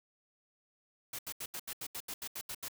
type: noise bursts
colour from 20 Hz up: white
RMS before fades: -41 dBFS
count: 12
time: 1.13-2.684 s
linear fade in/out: 5 ms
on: 58 ms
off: 78 ms
effects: none